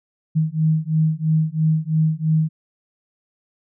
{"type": "beating tone pair", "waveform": "sine", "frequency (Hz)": [156.2, 159.2], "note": ["D#3", "D#3"], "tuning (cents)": [7, 40], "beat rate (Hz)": 3, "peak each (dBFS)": -19, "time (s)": [0.35, 2.49], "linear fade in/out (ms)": 20, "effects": []}